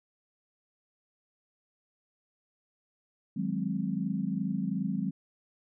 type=chord; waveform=sine; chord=Ab dominant seventh; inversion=second; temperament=equal; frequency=155.56 / 185 / 207.7 / 261.6 Hz; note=Eb3 / Gb3 / Ab3 / C4; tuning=0 / 0 / 0 / 0 cents; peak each=-38 / -32 / -33 / -36 dBFS; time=3.36-5.11 s; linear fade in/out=10 ms; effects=none